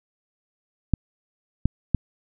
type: clicks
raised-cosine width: 5 ms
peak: -6 dBFS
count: 3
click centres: 0.937 / 1.656 / 1.947 s
effects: none